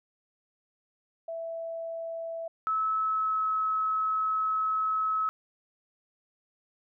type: tone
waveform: sine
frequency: 661 Hz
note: E5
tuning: 5 cents sharp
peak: -33 dBFS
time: 1.28-2.48 s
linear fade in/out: 5 ms
type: tone with pitch glide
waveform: sine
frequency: 1299 to 1289.3 Hz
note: E6 to E6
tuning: -26 to -39 cents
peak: -25 dBFS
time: 2.67-5.29 s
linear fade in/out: 0 ms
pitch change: -13 cents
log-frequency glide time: 2.95-3.46 s
effects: none